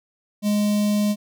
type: tone with notch filter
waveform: square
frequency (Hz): 207.7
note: G#3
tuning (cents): 0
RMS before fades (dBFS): -20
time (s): 0.42-1.16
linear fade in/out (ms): 50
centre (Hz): 1500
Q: 0.56
effects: none